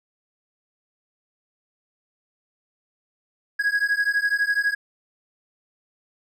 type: beating tone pair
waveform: triangle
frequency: 1650 / 1662 Hz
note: G#6 / G#6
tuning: -12 / +1 cents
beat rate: 12 Hz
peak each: -21 dBFS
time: 3.59-4.75 s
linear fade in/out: 10 ms
effects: none